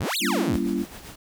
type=exponential two-way sweep; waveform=sawtooth; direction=up then down; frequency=61.74 to 4565 to 61.74 Hz; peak=-21 dBFS; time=0-0.57 s; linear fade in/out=10 ms; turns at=0.17 s
type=chord; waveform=sine; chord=G diminished seventh; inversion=none; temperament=just; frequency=196 / 235.2 / 282.2 / 338.7 Hz; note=G3 / Bb3 / Db4 / Fb4; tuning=0 / +16 / +31 / +47 cents; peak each=-28 dBFS; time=0.2-0.86 s; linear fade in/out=50 ms
type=noise with tremolo; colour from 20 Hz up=pink; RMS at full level=-40 dBFS; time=0.53-1.16 s; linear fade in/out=10 ms; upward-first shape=sine; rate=7.7 Hz; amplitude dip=50%
effects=none